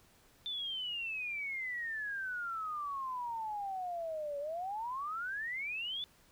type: exponential two-way sweep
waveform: sine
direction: down then up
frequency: 3566 to 562 to 3529 Hz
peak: -36 dBFS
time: 0.46-6.04 s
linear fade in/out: 0 ms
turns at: 4.39 s
effects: pink hiss -65 dBFS RMS until 6.31 s